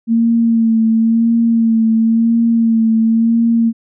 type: tone with vibrato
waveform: sine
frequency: 227.4 Hz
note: A#3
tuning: 43 cents flat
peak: -9 dBFS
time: 0.07-3.73 s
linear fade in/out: 50 ms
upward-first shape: sine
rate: 0.96 Hz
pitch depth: 30 cents each way
effects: none